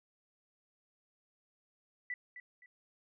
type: tone with echo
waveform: sine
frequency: 1975.5 Hz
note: B6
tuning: in tune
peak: -36 dBFS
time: 2.1-2.14 s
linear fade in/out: 2 ms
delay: 260 ms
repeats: 2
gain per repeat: -10 dB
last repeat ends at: 2.66 s
effects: none